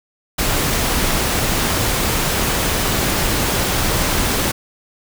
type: noise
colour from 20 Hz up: pink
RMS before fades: -18 dBFS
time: 0.38-4.52 s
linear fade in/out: 10 ms
effects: none